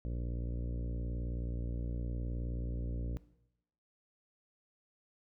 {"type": "harmonic tone with a mistuned harmonic", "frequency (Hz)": 59.1, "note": "A#1", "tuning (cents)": 24, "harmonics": [1, 2, 3, 4, 5, 6, 7, 8, 9, 10], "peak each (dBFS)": [-36, -42, -47, -50, -49, -57, -57, -56, -57, -61], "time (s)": [0.05, 3.17], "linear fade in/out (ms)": 0, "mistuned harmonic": 1, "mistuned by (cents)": -16, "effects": ["noise-tail reverb RT60 0.8 s tail -17 dB re dry"]}